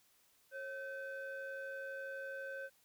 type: ring-modulated tone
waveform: triangle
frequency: 497 Hz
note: B4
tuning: 11 cents sharp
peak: -37 dBFS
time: 0.51-2.7 s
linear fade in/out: 50 ms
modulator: 1040 Hz
effects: white hiss -71 dBFS RMS until 2.84 s